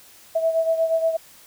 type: beating tone pair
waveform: sine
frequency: 651 / 659.4 Hz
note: E5 / E5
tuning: -22 / 0 cents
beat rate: 8.4 Hz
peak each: -19 / -25 dBFS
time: 0.35-1.17 s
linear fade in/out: 10 ms
effects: white hiss -49 dBFS RMS until 1.46 s